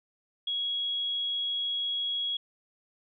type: tone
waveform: sine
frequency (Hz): 3322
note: G#7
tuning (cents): 0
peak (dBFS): -28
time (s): 0.47-2.37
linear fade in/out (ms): 5
effects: none